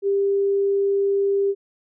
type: tone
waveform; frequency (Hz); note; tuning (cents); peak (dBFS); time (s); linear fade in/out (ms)
sine; 397.1; G4; +22; -17; 0.02-1.55; 50
effects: none